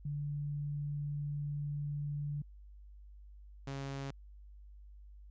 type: tone pair in turn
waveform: sine / sawtooth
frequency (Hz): 145.5 / 137.36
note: D3 / C#3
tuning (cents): -16 / -15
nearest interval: minor second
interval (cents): 99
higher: first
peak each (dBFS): -35 / -35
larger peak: neither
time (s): 0.05-2.42 / 3.67-4.11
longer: first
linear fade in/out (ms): 5
effects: added 50 Hz sine -51 dBFS peak until 5.3 s + resampled to 16000 Hz